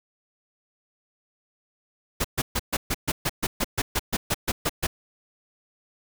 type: noise bursts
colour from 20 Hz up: pink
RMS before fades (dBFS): -24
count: 16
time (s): 2.2-4.87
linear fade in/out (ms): 10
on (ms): 45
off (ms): 130
effects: none